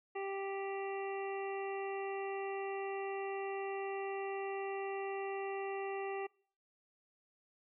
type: harmonic tone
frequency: 392 Hz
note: G4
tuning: in tune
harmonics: 1 / 2 / 3 / 5 / 6 / 7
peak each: -39 / -43 / -50 / -49 / -55 / -51 dBFS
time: 0.15-6.27 s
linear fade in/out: 10 ms
effects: noise-tail reverb RT60 0.5 s tail -25 dB re dry